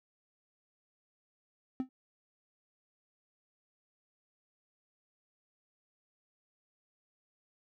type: tone with exponential decay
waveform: triangle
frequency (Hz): 259.3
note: C4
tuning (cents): -15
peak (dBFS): -25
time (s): 1.8-1.89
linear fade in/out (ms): 1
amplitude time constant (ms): 19
effects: none